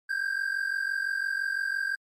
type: tone pair together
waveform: triangle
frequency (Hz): 1568 / 1613.9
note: G6 / G6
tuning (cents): 0 / +50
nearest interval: unison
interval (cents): 50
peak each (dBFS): -28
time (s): 0.09-1.96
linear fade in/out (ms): 10
effects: MP3 64 kbps